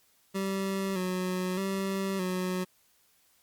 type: tone with vibrato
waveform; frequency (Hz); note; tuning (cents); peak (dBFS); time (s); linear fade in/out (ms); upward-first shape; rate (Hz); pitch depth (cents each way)
25% pulse; 188.6; F#3; +33; -25; 0.34-2.65; 20; square; 0.81; 47
effects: white hiss -66 dBFS RMS until 3.42 s + MP3 96 kbps